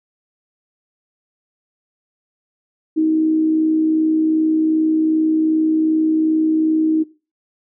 sine tone with amplitude modulation, 315.5 Hz, D#4, 24 cents sharp, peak -11 dBFS, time 2.96-7.04 s, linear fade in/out 20 ms, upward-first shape sine, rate 62.6 Hz, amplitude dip 35%, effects noise-tail reverb RT60 0.3 s tail -18 dB re dry

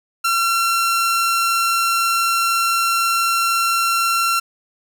sawtooth tone, 1361 Hz, F6, 45 cents flat, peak -12 dBFS, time 0.24-4.4 s, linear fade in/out 10 ms, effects none

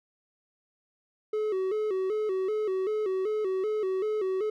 triangle tone with vibrato, 402.2 Hz, G4, 44 cents sharp, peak -24 dBFS, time 1.33-4.5 s, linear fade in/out 5 ms, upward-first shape square, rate 2.6 Hz, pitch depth 110 cents each way, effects none

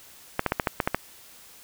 clicks, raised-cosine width 0.5 ms, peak -7 dBFS, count 8, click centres 0.394 / 0.463 / 0.521 / 0.598 / 0.672 / 0.802 / 0.875 / 0.946 s, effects white hiss -50 dBFS RMS until 1.63 s

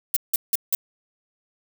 violet noise bursts, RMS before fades -20 dBFS, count 4, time 0.14-0.75 s, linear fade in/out 2 ms, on 25 ms, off 170 ms, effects none

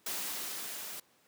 white noise with level ramp, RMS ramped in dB -36 to -43 dBFS, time 0.06-1 s, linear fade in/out 5 ms, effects pink hiss -67 dBFS RMS until 1.27 s + high-pass 200 Hz 12 dB/octave

